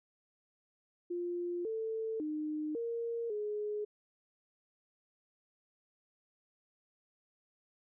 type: tone with pitch steps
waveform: sine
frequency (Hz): 350.1 / 444.3 / 305.2 / 465.2 / 419.3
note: F4 / A4 / D#4 / A#4 / G#4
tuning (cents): +4 / +17 / -33 / -4 / +17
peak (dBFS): -34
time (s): 1.1-3.85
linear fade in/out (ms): 10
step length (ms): 550
effects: none